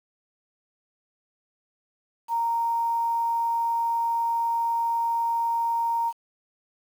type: tone with quantisation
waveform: sine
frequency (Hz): 928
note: A#5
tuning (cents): -8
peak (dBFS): -22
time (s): 2.28-6.13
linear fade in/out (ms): 50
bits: 8
effects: none